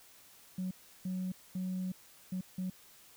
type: tone bursts at uneven times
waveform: sine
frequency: 185 Hz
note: F#3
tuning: in tune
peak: -32 dBFS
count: 5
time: 0.58-0.71 / 1.05-1.32 / 1.55-1.92 / 2.32-2.41 / 2.58-2.7 s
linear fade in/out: 5 ms
effects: tanh soft clip ceiling -31 dBFS + white hiss -59 dBFS RMS until 3.16 s